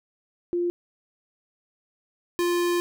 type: tone pair in turn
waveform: sine / square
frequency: 349.2 / 349.2 Hz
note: F4 / F4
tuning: 0 / 0 cents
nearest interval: unison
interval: 0 cents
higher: neither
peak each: -22 dBFS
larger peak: neither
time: 0.53-0.7 / 2.39-2.8 s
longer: second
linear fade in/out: 0 ms
effects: none